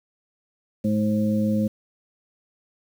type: harmonic tone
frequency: 106.3 Hz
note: G#2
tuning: 41 cents sharp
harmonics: 1 / 2 / 3 / 5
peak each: -29 / -20 / -32 / -29 dBFS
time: 0.84-1.68 s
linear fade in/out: 10 ms
effects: 8-bit

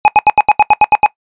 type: tone bursts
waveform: square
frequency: 841 Hz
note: G#5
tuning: 22 cents sharp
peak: -4 dBFS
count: 10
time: 0.05-1.061 s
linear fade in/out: 0 ms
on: 30 ms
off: 79 ms
effects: noise-tail reverb RT60 0.1 s tail -19 dB re dry + resampled to 8000 Hz

